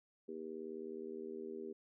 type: harmonic tone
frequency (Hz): 79.6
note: D#2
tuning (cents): +40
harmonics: 3 / 4 / 5 / 6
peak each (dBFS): -50 / -51 / -45 / -53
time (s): 0.28-1.73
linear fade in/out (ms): 10
effects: none